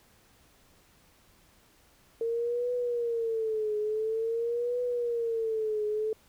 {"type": "tone with vibrato", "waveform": "sine", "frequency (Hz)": 455.9, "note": "A#4", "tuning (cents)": -39, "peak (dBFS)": -27, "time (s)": [2.21, 6.13], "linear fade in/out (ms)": 2, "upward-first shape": "triangle", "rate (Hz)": 0.48, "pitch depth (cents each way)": 140, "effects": ["pink hiss -62 dBFS RMS until 6.28 s"]}